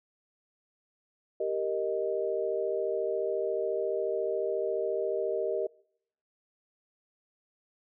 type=chord; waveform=sine; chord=Eb major; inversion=first; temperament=equal; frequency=392 / 466.2 / 622.3 Hz; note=G4 / Bb4 / Eb5; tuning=0 / 0 / 0 cents; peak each=-32 dBFS; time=1.4-5.67 s; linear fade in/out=5 ms; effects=noise-tail reverb RT60 0.7 s tail -25 dB re dry